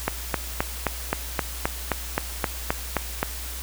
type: click train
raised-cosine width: 0.5 ms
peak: -6 dBFS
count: 13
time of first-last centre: 0.08-3.23 s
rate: 3.81 Hz
effects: added 60 Hz sine -34 dBFS peak until 3.62 s + white hiss -36 dBFS RMS until 3.62 s